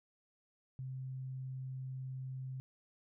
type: tone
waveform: sine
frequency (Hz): 130.81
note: C3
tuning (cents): 0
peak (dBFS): -40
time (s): 0.79-2.6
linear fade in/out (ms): 0
effects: none